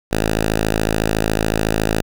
5% pulse tone, 53.9 Hz, A1, 35 cents flat, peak -5 dBFS, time 0.11-2.02 s, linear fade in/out 10 ms, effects none

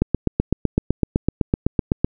click train, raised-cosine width 3 ms, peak -3 dBFS, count 17, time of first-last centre 0.02-2.045 s, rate 7.9 Hz, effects none

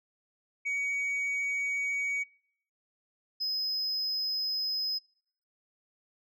sine tone pair in turn, 2253 / 5070 Hz, C#7 / D#8, +28 / +32 cents, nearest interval octave + major second, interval 1404 cents, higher second, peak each -26 dBFS, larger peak neither, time 0.65-2.24 / 3.4-4.99 s, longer neither, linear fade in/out 20 ms, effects noise-tail reverb RT60 0.6 s tail -25 dB re dry + tanh soft clip ceiling -28 dBFS

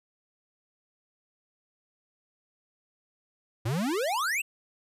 square exponential sweep, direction up, 103.83 to 2817 Hz, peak -27 dBFS, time 3.65-4.42 s, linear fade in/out 10 ms, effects resampled to 32000 Hz

